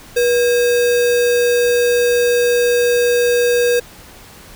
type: tone with sample-and-hold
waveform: sine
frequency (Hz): 482.8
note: B4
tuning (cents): -39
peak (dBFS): -11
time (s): 0.16-3.8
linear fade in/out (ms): 10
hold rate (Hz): 2100
effects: pink hiss -40 dBFS RMS until 4.55 s